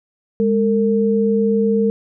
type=tone pair together; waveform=sine; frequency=206 / 454 Hz; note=G#3 / A#4; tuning=-14 / -46 cents; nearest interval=octave + major second; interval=1368 cents; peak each=-16 dBFS; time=0.4-1.9 s; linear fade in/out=0 ms; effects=none